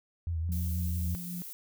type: tone with vibrato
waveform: sine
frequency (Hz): 82.41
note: E2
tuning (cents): 0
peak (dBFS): -29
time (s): 0.27-1.15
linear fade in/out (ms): 0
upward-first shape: triangle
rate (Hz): 6.1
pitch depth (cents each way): 68
type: tone with tremolo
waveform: sine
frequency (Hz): 176.7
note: F3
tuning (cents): +21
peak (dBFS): -35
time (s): 0.49-1.42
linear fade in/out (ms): 0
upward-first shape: sine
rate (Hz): 3.7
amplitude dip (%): 35
type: noise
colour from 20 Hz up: violet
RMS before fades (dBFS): -43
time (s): 0.52-1.53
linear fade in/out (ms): 0
effects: none